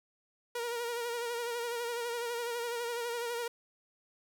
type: tone with vibrato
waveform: sawtooth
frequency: 473.3 Hz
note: A#4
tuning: 26 cents sharp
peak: -30 dBFS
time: 0.55-3.48 s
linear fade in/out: 5 ms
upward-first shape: sine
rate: 12 Hz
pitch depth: 42 cents each way
effects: none